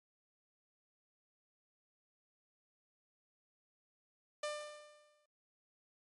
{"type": "tone with exponential decay", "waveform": "sawtooth", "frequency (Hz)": 597, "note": "D5", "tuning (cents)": 28, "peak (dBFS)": -32, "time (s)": [4.43, 5.26], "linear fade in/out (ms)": 5, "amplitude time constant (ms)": 180, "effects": ["MP3 48 kbps"]}